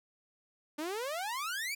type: exponential sweep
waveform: sawtooth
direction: up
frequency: 290 to 2418 Hz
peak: -31 dBFS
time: 0.78-1.75 s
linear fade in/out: 10 ms
effects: none